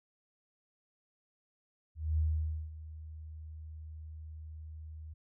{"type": "tone with ADSR envelope", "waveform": "sine", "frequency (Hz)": 78.2, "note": "D#2", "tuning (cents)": 9, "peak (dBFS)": -26, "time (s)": [1.95, 5.14], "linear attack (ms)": 230, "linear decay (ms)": 520, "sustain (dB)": -17, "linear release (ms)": 12, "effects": []}